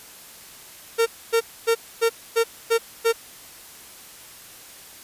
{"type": "tone bursts", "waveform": "45% pulse", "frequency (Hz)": 458.2, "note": "A#4", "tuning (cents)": -30, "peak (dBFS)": -16, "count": 7, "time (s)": [0.98, 3.128], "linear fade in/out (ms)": 20, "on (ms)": 84, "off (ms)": 260, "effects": ["white hiss -44 dBFS RMS until 5.03 s", "resampled to 32000 Hz"]}